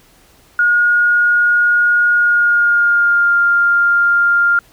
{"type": "tone with pitch glide", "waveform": "sine", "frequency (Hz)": [1436, 1400], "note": ["F6", "F6"], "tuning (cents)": [48, 4], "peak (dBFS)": -9, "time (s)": [0.59, 4.59], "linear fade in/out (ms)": 2, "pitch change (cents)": -44, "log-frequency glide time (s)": [2.12, 3.36], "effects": ["pink hiss -49 dBFS RMS until 4.72 s"]}